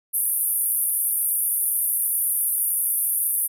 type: band-pass noise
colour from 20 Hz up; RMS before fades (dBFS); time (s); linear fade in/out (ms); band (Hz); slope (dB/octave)
pink; -23; 0.13-3.48; 20; 9500 to 14000; 96
effects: none